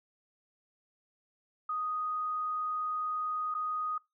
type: tone with dropouts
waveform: sine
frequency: 1244.5 Hz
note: D#6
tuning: in tune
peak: -31 dBFS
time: 1.69-3.98 s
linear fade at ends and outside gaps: 5 ms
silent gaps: 3.542-3.548 s
effects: noise-tail reverb RT60 0.2 s tail -22 dB re dry